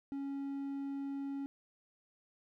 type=tone; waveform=triangle; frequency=277.2 Hz; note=C#4; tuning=in tune; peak=-35 dBFS; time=0.12-1.46 s; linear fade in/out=0 ms; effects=none